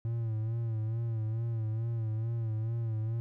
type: tone with vibrato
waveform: triangle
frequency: 112.7 Hz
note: A2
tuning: 42 cents sharp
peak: -28 dBFS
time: 0.05-3.2 s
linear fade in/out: 0 ms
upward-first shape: sine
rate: 2.3 Hz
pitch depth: 61 cents each way
effects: none